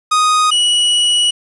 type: tone pair in turn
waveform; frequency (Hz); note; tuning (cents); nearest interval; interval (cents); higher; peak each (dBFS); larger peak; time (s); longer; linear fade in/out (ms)
45% pulse; 1244.5 / 2929; D#6 / F#7; 0 / -18; octave + minor third; 1482; second; -10; neither; 0.11-0.51 / 0.51-1.31; second; 10
effects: resampled to 24000 Hz + 7-bit